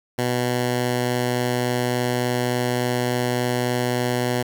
10% pulse tone, 123.47 Hz, B2, in tune, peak -12 dBFS, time 0.18-4.43 s, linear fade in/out 10 ms, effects 8-bit

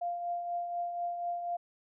sine tone with tremolo, 697 Hz, F5, 4 cents flat, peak -30 dBFS, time 0.01-1.57 s, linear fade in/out 10 ms, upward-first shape triangle, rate 4.1 Hz, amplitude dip 50%, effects none

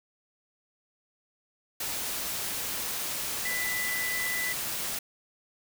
sine tone in noise, 1990 Hz, B6, 13 cents sharp, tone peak -30 dBFS, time 3.45-4.53 s, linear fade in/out 5 ms, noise white, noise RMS -33 dBFS, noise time 1.8-4.99 s, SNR 0 dB, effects none

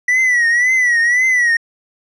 triangle tone with vibrato, 1952 Hz, B6, 21 cents flat, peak -9 dBFS, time 0.08-1.57 s, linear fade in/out 5 ms, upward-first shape triangle, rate 1.9 Hz, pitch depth 110 cents each way, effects resampled to 22050 Hz

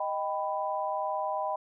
sine chord, Eb augmented, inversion none, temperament equal with one note detuned, 622.3 / 784 / 993.5 Hz, Eb5 / G5 / B5, 0 / 0 / +10 cents, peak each -33 dBFS, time 0-1.56 s, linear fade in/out 5 ms, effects none

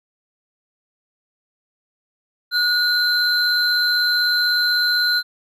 triangle tone pair together, 1451 / 4092 Hz, F#6 / C8, -34 / -39 cents, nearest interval octave + tritone, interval 1795 cents, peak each -17 dBFS, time 2.51-5.23 s, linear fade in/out 50 ms, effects none

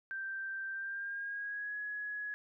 sine tone with pitch glide, 1568 to 1680.5 Hz, G6 to G#6, 0 to +20 cents, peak -37 dBFS, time 0.11-2.34 s, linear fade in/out 0 ms, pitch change +120 cents, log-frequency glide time 0.72-1.77 s, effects none

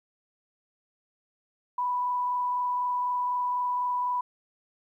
sine tone with frequency modulation, 987.8 Hz, B5, in tune, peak -25 dBFS, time 1.78-4.21 s, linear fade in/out 5 ms, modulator 24 Hz, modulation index 0.38, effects 11-bit

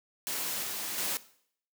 white noise with level steps, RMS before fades -34 / -36 / -32 dBFS, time 0.27-1.17 s, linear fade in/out 0 ms, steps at 0.63 / 0.98 s, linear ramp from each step 2 ms, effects noise-tail reverb RT60 0.6 s tail -17 dB re dry + high-pass 150 Hz 12 dB/octave

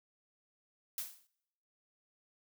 blue noise with exponential decay, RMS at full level -36 dBFS, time 0.98-1.27 s, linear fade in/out 1 ms, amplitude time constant 63 ms, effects noise-tail reverb RT60 0.9 s tail -26 dB re dry

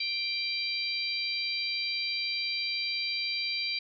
harmonic tone, 786 Hz, G5, 4 cents sharp, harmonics 3 / 4 / 5 / 6, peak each -33 / -42 / -36 / -33 dBFS, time 0-3.79 s, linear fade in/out 5 ms, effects none

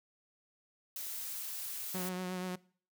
blue noise, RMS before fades -41 dBFS, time 0.96-2.09 s, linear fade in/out 2 ms
sawtooth tone with vibrato, 183 Hz, F#3, 19 cents flat, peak -32 dBFS, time 1.94-2.56 s, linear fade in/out 10 ms, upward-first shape triangle, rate 8.3 Hz, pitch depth 30 cents each way
effects noise-tail reverb RT60 0.5 s tail -22 dB re dry

